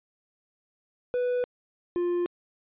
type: tone pair in turn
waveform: triangle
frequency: 493.9 / 350.9 Hz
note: B4 / F4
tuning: 0 / +8 cents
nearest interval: tritone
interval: 592 cents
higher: first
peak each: -22 dBFS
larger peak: neither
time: 1.14-1.44 / 1.96-2.26 s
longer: neither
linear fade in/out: 0 ms
effects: resampled to 8000 Hz